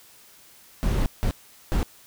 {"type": "noise bursts at uneven times", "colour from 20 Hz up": "brown", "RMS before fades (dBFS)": -22, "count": 3, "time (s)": [[0.83, 1.06], [1.23, 1.31], [1.72, 1.83]], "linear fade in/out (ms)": 0, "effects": ["white hiss -52 dBFS RMS until 2.06 s"]}